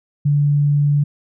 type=tone; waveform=sine; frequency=145 Hz; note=D3; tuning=22 cents flat; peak=-12 dBFS; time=0.25-1.04 s; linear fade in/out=10 ms; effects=none